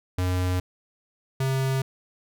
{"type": "tone pair in turn", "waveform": "square", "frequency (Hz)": [91, 133.27], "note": ["F#2", "C3"], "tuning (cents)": [-28, 32], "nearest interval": "perfect fifth", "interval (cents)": 660, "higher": "second", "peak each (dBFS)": -23, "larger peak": "neither", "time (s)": [[0.18, 0.6], [1.4, 1.82]], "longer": "neither", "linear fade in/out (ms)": 5, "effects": []}